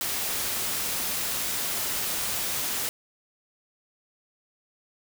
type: noise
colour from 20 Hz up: white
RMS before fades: -29 dBFS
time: 0.01-2.89 s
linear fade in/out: 0 ms
effects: none